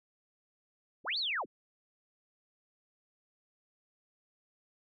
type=linear two-way sweep; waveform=sine; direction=up then down; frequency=100.3 to 4620 to 113.9 Hz; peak=-31 dBFS; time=1.04-1.46 s; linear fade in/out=50 ms; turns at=1.18 s; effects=none